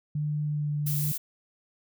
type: tone with pitch glide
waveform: sine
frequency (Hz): 149.5 to 147.61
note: D3 to D3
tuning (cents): +31 to +9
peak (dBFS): -26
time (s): 0.15-1.12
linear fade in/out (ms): 5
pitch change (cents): -22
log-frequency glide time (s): 0.45-0.71
type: noise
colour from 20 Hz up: violet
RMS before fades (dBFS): -32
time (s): 0.86-1.18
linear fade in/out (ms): 10
effects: none